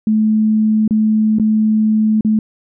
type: tone with dropouts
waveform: sine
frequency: 216.5 Hz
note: A3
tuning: 28 cents flat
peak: -10 dBFS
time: 0.07-2.39 s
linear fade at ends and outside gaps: 2 ms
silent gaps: 0.878-0.908 / 1.386-1.397 / 2.209-2.248 s
effects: none